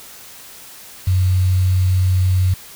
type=tone with quantisation; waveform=sine; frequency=92.5 Hz; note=F#2; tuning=in tune; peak=-12 dBFS; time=1.07-2.54 s; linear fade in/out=5 ms; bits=6; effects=white hiss -39 dBFS RMS until 2.75 s